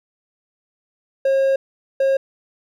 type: tone bursts at uneven times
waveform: triangle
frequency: 540 Hz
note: C#5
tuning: 45 cents flat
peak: -12 dBFS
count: 2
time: 1.25-1.56 / 2-2.17 s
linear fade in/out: 5 ms
effects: none